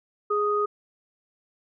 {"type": "tone pair together", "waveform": "sine", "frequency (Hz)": [415.3, 1244.5], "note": ["G#4", "D#6"], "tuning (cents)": [0, 0], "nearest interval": "octave + perfect fifth", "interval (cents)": 1900, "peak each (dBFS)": -24, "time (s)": [0.3, 0.66], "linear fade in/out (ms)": 10, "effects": []}